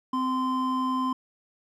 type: tone pair together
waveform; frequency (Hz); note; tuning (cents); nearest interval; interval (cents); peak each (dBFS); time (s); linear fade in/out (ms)
triangle; 258.8 / 1035; C4 / C6; -19 / -19; 2 octaves; 2400; -25; 0.13-1.13; 5
effects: none